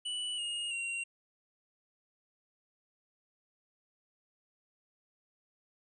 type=tone with pitch steps; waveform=square; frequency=2960 / 2856 / 2755 Hz; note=F#7 / F7 / F7; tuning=0 / +38 / -24 cents; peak=-35 dBFS; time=0.05-1.04 s; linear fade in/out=10 ms; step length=330 ms; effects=resampled to 24000 Hz